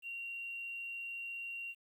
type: tone with quantisation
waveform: sine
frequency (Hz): 2757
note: F7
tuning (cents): -23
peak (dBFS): -40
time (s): 0.02-1.75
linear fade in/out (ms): 50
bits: 11
effects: none